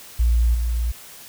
sine tone with level steps, 58.27 Hz, A#1, in tune, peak -14 / -19 dBFS, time 0.19-0.92 s, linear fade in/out 10 ms, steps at 0.54 s, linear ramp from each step 10 ms, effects white hiss -42 dBFS RMS until 1.28 s

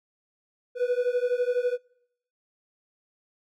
triangle beating tone pair, 486.9 / 498.9 Hz, B4 / B4, -25 / +17 cents, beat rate 12 Hz, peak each -24 dBFS, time 0.75-1.78 s, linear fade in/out 50 ms, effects noise-tail reverb RT60 0.8 s tail -26 dB re dry

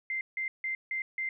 sine tone bursts, 2086 Hz, C7, 6 cents flat, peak -30 dBFS, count 5, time 0.1-1.29 s, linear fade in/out 2 ms, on 110 ms, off 160 ms, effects none

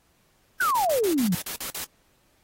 sine exponential sweep, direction down, 1568 to 164.81 Hz, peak -20 dBFS, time 0.6-1.35 s, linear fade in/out 5 ms
white noise bursts, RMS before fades -33 dBFS, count 9, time 0.61-1.844 s, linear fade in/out 2 ms, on 98 ms, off 44 ms
effects pink hiss -65 dBFS RMS until 2.43 s + AAC 48 kbps

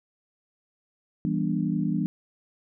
sine chord, E minor seventh, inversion none, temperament equal with one note detuned, 164.81 / 196 / 240.6 / 293.7 Hz, E3 / G3 / B3 / D4, 0 / 0 / -45 / 0 cents, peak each -28 / -28 / -30 / -30 dBFS, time 1.25-2.06 s, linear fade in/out 0 ms, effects none

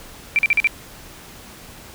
sine tone bursts, 2349 Hz, D7, in tune, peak -12 dBFS, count 5, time 0.36-0.672 s, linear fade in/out 0 ms, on 28 ms, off 43 ms, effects pink hiss -41 dBFS RMS until 1.94 s

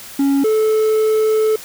triangle tone pair in turn, 277.2 / 435.2 Hz, C#4 / A4, 0 / -19 cents, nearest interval minor sixth, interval 781 cents, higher second, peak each -10 dBFS, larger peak neither, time 0.19-0.44 / 0.44-1.56 s, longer second, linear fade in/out 5 ms, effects white hiss -35 dBFS RMS until 1.64 s

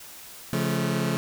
white noise, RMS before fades -44 dBFS, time 0-0.77 s, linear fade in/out 5 ms
sawtooth chord, Db augmented, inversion none, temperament just, 138.59 / 173.24 / 216.5 Hz, Db3 / F3 / A3, 0 / -14 / -28 cents, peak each -24 dBFS, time 0.53-1.17 s, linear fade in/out 0 ms
effects none

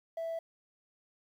triangle tone, 659.3 Hz, E5, in tune, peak -31 dBFS, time 0.17-0.39 s, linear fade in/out 5 ms, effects tanh soft clip ceiling -30 dBFS + 11-bit

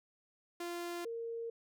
sawtooth / sine tone pair in turn, 346.3 / 461.5 Hz, F4 / A#4, -15 / -17 cents, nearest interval perfect fourth, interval 498 cents, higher second, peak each -35 / -38 dBFS, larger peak first, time 0.6-1.05 / 1.05-1.5 s, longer neither, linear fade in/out 5 ms, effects none

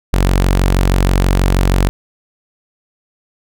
sawtooth tone, 46.25 Hz, F#1, in tune, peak -6 dBFS, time 0.13-1.89 s, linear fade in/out 0 ms, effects none

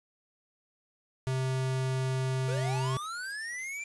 square tone, 130.81 Hz, C3, in tune, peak -29 dBFS, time 1.27-2.97 s, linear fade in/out 0 ms
square linear sweep, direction up, 452.5 to 2375 Hz, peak -36 dBFS, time 2.48-3.84 s, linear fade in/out 5 ms
effects resampled to 24000 Hz + 9-bit

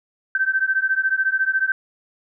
sine beating tone pair, 1544 / 1558 Hz, G6 / G6, -27 / -11 cents, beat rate 14 Hz, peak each -20 / -21 dBFS, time 0.35-1.72 s, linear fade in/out 2 ms, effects none

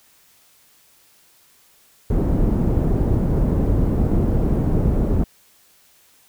pink low-pass noise, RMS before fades -18 dBFS, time 2.1-5.24 s, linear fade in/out 5 ms, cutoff 360 Hz, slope 12 dB/octave, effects white hiss -55 dBFS RMS until 6.28 s

